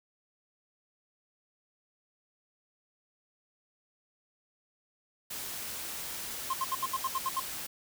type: noise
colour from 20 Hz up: white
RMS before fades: -39 dBFS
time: 5.3-7.67 s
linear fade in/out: 10 ms
type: tone bursts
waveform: triangle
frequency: 1057 Hz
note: C6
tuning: 17 cents sharp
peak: -26 dBFS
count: 9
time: 6.5-7.399 s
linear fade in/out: 5 ms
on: 35 ms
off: 73 ms
effects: none